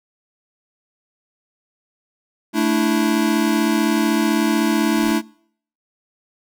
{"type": "chord", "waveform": "square", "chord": "A suspended fourth", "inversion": "none", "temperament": "equal", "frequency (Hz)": [220, 293.7, 329.6], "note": ["A3", "D4", "E4"], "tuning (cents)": [0, 0, 0], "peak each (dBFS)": -21, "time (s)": [2.53, 5.22], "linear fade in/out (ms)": 50}
{"type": "noise with exponential growth", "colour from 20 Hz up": "pink", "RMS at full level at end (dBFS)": -34, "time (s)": [4.52, 5.12], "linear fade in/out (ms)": 5, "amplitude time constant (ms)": 130}
{"effects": ["noise-tail reverb RT60 0.6 s tail -24 dB re dry"]}